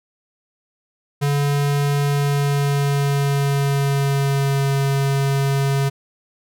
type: tone with pitch glide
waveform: square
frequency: 142.9 to 138.11 Hz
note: D3 to C#3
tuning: -47 to -6 cents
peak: -17 dBFS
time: 1.21-5.9 s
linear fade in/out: 20 ms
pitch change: -59 cents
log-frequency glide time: 2.06-4.71 s
effects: none